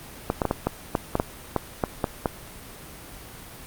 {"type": "clicks", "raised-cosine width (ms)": 1, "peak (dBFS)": -7, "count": 12, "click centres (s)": [0.301, 0.418, 0.453, 0.511, 0.67, 0.952, 1.154, 1.199, 1.563, 1.838, 2.042, 2.258], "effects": ["pink hiss -42 dBFS RMS until 3.66 s", "Opus 32 kbps"]}